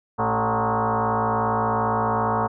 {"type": "tone with frequency modulation", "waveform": "sine", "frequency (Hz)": 112.2, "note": "A2", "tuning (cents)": 34, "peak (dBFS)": -19, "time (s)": [0.18, 2.48], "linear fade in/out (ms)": 20, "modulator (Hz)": 167, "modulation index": 6.8, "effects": []}